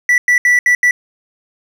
triangle tone bursts at uneven times, 1962 Hz, B6, 12 cents flat, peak -6 dBFS, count 5, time 0.09-0.18 / 0.28-0.38 / 0.45-0.59 / 0.66-0.75 / 0.83-0.91 s, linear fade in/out 2 ms, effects none

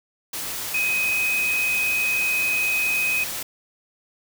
sine tone in noise, 2517 Hz, D#7, 19 cents sharp, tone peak -20 dBFS, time 0.74-3.24 s, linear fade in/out 5 ms, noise white, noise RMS -30 dBFS, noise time 0.33-3.43 s, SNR +7 dB, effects none

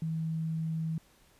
sine tone, 160.9 Hz, E3, 42 cents flat, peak -30 dBFS, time 0.02-0.98 s, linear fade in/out 2 ms, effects pink hiss -63 dBFS RMS until 1.39 s + resampled to 32000 Hz

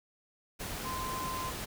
sine tone in noise, 1036 Hz, C6, 17 cents flat, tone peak -36 dBFS, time 0.84-1.51 s, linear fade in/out 20 ms, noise pink, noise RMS -39 dBFS, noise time 0.59-1.66 s, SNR 0 dB, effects none

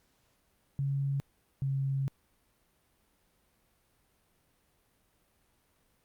sine tone pair in turn, 138.59 / 136.21 Hz, C#3 / C#3, 0 / -30 cents, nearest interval unison, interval 30 cents, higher first, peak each -28 dBFS, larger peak neither, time 0.79-1.2 / 1.62-2.08 s, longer second, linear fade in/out 0 ms, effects pink hiss -71 dBFS RMS until 6.04 s + Opus 48 kbps

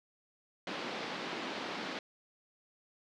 pink band-pass noise, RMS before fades -40 dBFS, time 0.67-1.99 s, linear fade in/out 2 ms, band 210 to 4400 Hz, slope 24 dB/octave, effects none

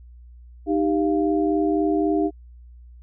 sine tone cluster, 309.5 / 393.3 / 694 Hz, D#4 / G4 / F5, -9 / +6 / -11 cents, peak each -20 / -23 / -27 dBFS, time 0.66-2.31 s, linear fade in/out 50 ms, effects added 60 Hz sine -42 dBFS peak until 3.02 s

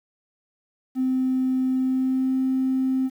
triangle tone with pitch glide, 258.9 to 261.8 Hz, C4 to C4, -18 to +1 cents, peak -16 dBFS, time 0.95-3.1 s, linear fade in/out 50 ms, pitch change +19 cents, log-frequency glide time 1.65-2.37 s, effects tanh soft clip ceiling -17 dBFS + 9-bit

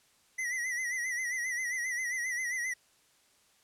square tone with vibrato, 1975.5 Hz, B6, in tune, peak -32 dBFS, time 0.38-2.74 s, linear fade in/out 10 ms, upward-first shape sine, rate 7.5 Hz, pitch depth 80 cents each way, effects white hiss -66 dBFS RMS until 3.63 s + low-pass 10000 Hz 12 dB/octave

